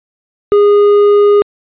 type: tone with hard clipping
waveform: sine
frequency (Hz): 410.4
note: G#4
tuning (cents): -21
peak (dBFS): -6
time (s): 0.52-1.42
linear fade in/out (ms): 0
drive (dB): 5
effects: resampled to 8000 Hz